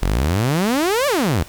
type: exponential two-way sweep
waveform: sawtooth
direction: up then down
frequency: 41.01 to 603 to 70.9 Hz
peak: -12 dBFS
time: 0.02-1.43 s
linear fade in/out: 0 ms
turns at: 1.07 s
effects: pink hiss -41 dBFS RMS until 1.48 s